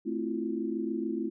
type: chord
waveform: sine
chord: F major seventh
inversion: first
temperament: equal with one note detuned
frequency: 220 / 261.6 / 329.6 / 356.2 Hz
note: A3 / C4 / E4 / F4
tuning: 0 / 0 / 0 / +34 cents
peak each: -35 / -36 / -33 / -37 dBFS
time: 0.05-1.3 s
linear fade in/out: 20 ms
effects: none